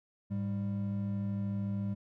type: tone pair together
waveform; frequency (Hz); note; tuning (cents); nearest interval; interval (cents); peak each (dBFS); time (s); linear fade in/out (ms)
triangle; 105.2 / 198.6; G#2 / G3; +23 / +23; major seventh; 1100; -33 / -32; 0.3-1.95; 20
effects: none